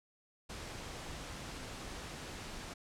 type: noise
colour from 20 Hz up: pink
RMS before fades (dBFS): -45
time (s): 0.49-2.74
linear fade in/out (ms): 10
effects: low-pass 8000 Hz 12 dB/octave